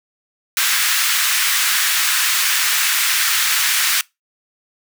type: high-pass noise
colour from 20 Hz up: pink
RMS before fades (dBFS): -17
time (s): 0.57-4.01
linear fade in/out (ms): 2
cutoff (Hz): 1400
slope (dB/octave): 24
effects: noise-tail reverb RT60 0.2 s tail -23 dB re dry